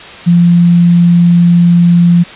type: tone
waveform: sine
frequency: 172.9 Hz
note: F3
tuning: 17 cents flat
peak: -3 dBFS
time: 0.26-2.24 s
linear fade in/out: 20 ms
effects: white hiss -29 dBFS RMS until 2.35 s + resampled to 8000 Hz